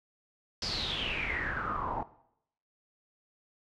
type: noise with low-pass filter sweep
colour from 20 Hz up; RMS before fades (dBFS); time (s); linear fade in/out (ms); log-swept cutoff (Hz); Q
pink; -34; 0.62-2.03; 2; 5100 to 830; 9.9
effects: noise-tail reverb RT60 0.7 s tail -17 dB re dry